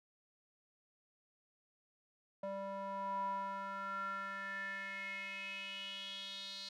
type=tone with band-pass filter sweep; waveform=square; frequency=196 Hz; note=G3; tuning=in tune; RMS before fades=-43 dBFS; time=2.43-6.69 s; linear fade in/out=5 ms; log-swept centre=700 to 4200 Hz; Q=6.5; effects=none